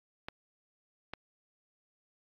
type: clicks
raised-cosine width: 0.3 ms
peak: -22 dBFS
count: 2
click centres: 0.285 / 1.136 s
effects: low-pass 5000 Hz 12 dB/octave + AAC 48 kbps